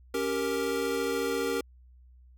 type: chord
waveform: square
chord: G diminished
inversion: second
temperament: equal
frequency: 277.2 / 392 / 466.2 Hz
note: Db4 / G4 / Bb4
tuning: 0 / 0 / 0 cents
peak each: -35 / -33 / -31 dBFS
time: 0.14-1.61 s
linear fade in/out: 5 ms
effects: added 62 Hz sine -52 dBFS peak until 2.37 s